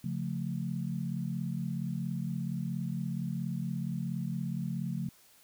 sine chord, Db augmented, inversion none, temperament equal with one note detuned, 138.59 / 175.63 / 220 Hz, Db3 / F3 / A3, 0 / +10 / 0 cents, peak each -36 / -35 / -38 dBFS, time 0.04-5.09 s, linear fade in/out 5 ms, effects white hiss -61 dBFS RMS until 5.43 s

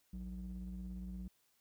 triangle ring-modulated tone, 64.3 Hz, C2, 30 cents flat, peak -37 dBFS, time 0.13-1.28 s, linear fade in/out 5 ms, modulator 120 Hz, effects white hiss -75 dBFS RMS until 1.6 s

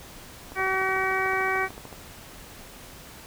click train, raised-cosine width 1 ms, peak -26 dBFS, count 20, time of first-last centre 0.52-1.927 s, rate 13.5 Hz
harmonic tone, 380 Hz, F#4, 46 cents sharp, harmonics 1 / 2 / 3 / 4 / 5 / 6, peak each -30 / -30 / -30 / -30 / -30 / -30 dBFS, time 0.55-1.69 s, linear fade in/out 50 ms
effects pink hiss -45 dBFS RMS until 3.26 s

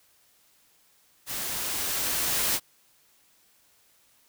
white noise with level ramp, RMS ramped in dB -33 to -25 dBFS, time 1.26-2.6 s, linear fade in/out 50 ms, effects white hiss -63 dBFS RMS until 4.28 s

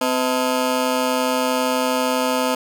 20% pulse ring-modulated tone, 382.3 Hz, G4, 43 cents flat, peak -10 dBFS, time 0.01-2.55 s, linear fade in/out 5 ms, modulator 125 Hz, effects none

